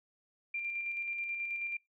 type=tone with tremolo; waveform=sine; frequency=2379 Hz; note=D7; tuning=22 cents sharp; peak=-33 dBFS; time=0.54-1.77 s; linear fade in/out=5 ms; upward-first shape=square; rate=9.3 Hz; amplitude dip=30%; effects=noise-tail reverb RT60 0.2 s tail -25 dB re dry